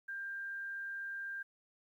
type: tone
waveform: sine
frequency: 1592 Hz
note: G6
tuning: 26 cents sharp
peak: -39 dBFS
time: 0.08-1.43 s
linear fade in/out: 10 ms
effects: 12-bit